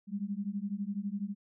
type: beating tone pair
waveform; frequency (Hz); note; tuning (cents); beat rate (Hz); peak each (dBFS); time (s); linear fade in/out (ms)
sine; 195.7 / 207.7; G3 / G#3; -3 / 0; 12; -36 / -36; 0.07-1.35; 50
effects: none